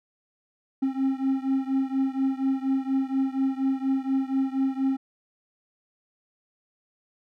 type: beating tone pair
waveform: triangle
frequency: 266.1 / 270.3 Hz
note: C4 / C#4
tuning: +29 / -44 cents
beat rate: 4.2 Hz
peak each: -23 / -25 dBFS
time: 0.82-4.97 s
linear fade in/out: 10 ms
effects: none